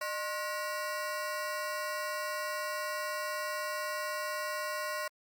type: ring-modulated tone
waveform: 25% pulse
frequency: 840 Hz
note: G#5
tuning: 19 cents sharp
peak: -27 dBFS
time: 0.01-5.08 s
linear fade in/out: 5 ms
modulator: 232 Hz
effects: Opus 48 kbps